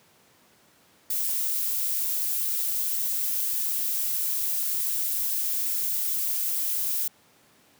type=noise; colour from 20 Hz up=violet; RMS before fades=-27 dBFS; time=1.1-7.08 s; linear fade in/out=5 ms; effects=pink hiss -59 dBFS RMS until 7.79 s + high-pass 150 Hz 12 dB/octave